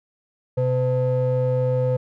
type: ring-modulated tone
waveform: triangle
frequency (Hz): 189.8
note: F#3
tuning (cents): +44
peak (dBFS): -13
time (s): 0.57-1.97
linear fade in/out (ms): 10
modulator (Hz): 318
effects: none